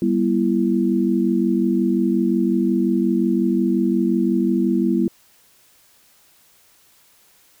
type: tone cluster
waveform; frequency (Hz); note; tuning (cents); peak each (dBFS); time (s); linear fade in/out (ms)
sine; 196.1 / 241.7 / 334; G3 / B3 / E4; +1 / -37 / +23; -20; 0.02-5.08; 2
effects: white hiss -55 dBFS RMS until 7.6 s